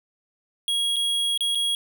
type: tone with dropouts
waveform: square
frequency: 3300 Hz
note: G#7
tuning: 12 cents flat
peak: -22 dBFS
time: 0.68-1.75 s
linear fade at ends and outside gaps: 1 ms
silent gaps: 0.96-0.965 / 1.376-1.407 / 1.549-1.554 s
effects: none